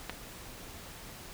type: clicks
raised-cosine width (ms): 0.3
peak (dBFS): -19 / -27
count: 2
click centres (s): 0.096 / 0.1
effects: pink hiss -47 dBFS RMS until 1.33 s